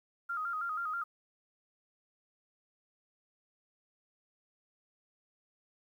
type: tone with vibrato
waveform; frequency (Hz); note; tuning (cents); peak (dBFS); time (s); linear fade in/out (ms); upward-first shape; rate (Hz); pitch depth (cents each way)
sine; 1318.5; E6; 0; -33; 0.29-1.04; 10; square; 6.2; 88
effects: 11-bit